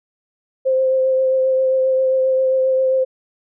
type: tone with vibrato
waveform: sine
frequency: 523.3 Hz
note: C5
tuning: in tune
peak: -13 dBFS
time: 0.65-3.05 s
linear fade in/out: 20 ms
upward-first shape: triangle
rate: 7.5 Hz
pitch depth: 17 cents each way
effects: none